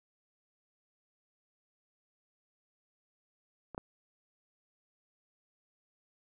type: clicks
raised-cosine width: 1 ms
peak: -29 / -23 dBFS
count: 2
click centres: 3.747 / 3.779 s
effects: none